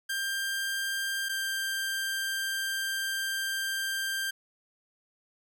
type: tone pair in turn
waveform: sawtooth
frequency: 1589 / 1581.6 Hz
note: G6 / G6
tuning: +23 / +15 cents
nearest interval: unison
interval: 8 cents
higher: first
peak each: -26 dBFS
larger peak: neither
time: 0.09-1.29 / 1.29-4.31 s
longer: second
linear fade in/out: 10 ms
effects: none